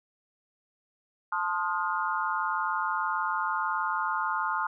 sine chord, F dominant seventh, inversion first, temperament equal with one note detuned, 880 / 1046.5 / 1244.5 / 1423 Hz, A5 / C6 / Eb6 / F6, 0 / 0 / 0 / +32 cents, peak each -32 dBFS, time 1.32-4.67 s, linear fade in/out 5 ms, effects none

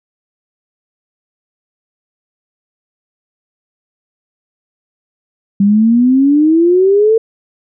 sine exponential sweep, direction up, 196 to 454.9 Hz, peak -6 dBFS, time 5.6-7.18 s, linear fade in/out 5 ms, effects none

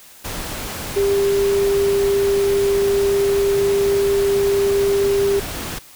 sine tone in noise, 398.2 Hz, G4, 27 cents sharp, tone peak -14 dBFS, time 0.96-5.4 s, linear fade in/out 10 ms, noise pink, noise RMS -28 dBFS, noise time 0.24-5.79 s, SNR +11 dB, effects white hiss -44 dBFS RMS until 5.95 s

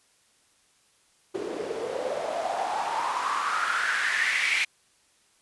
white noise with band-pass filter sweep, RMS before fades -28 dBFS, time 1.34-4.65 s, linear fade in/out 10 ms, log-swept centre 360 to 2400 Hz, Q 5.9, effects white hiss -64 dBFS RMS until 5.41 s + resampled to 24000 Hz

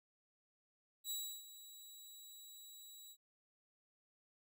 15% pulse tone with ADSR envelope, 3896 Hz, B7, 24 cents flat, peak -32 dBFS, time 1.04-3.17 s, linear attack 64 ms, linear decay 320 ms, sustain -15 dB, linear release 60 ms, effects none

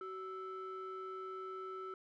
triangle ring-modulated tone, 470 Hz, A#4, 14 cents sharp, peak -36 dBFS, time 0.01-1.94 s, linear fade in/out 2 ms, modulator 848 Hz, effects tanh soft clip ceiling -37 dBFS

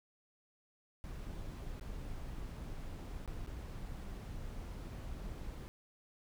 brown noise with dropouts, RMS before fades -44 dBFS, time 1.04-5.68 s, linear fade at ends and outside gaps 0 ms, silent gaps 1.796-1.811 / 3.26-3.277 / 3.463-3.472 s, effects none

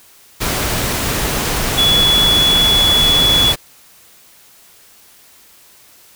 sine tone in noise, 3401 Hz, G#7, 40 cents sharp, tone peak -10 dBFS, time 1.77-3.53 s, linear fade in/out 20 ms, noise pink, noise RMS -18 dBFS, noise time 0.4-3.56 s, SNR +5 dB, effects white hiss -46 dBFS RMS until 6.15 s

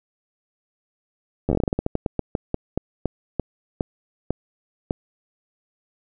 slowing click train, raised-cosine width 2 ms, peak -8 dBFS, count 23, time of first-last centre 1.49-4.909 s, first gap 11 ms, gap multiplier 1.21, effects none

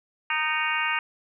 harmonic tone with a mistuned harmonic, 309.4 Hz, D#4, 10 cents flat, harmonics 3 / 4 / 5 / 6 / 7 / 8 / 9, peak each -31 / -31 / -31 / -31 / -31 / -31 / -31 dBFS, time 0.3-0.99 s, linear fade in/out 2 ms, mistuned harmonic 7, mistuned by +51 cents, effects none

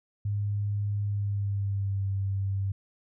sine tone with pitch glide, 102.4 to 97.78 Hz, G#2 to G2, -24 to -4 cents, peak -26 dBFS, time 0.25-2.72 s, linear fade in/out 5 ms, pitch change -80 cents, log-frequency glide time 1.02-2.07 s, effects none

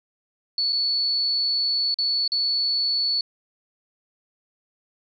sine tone with dropouts, 4435 Hz, C#8, in tune, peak -20 dBFS, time 0.58-3.21 s, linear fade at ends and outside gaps 2 ms, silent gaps 0.724-0.728 / 1.943-1.986 / 2.278-2.319 s, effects none

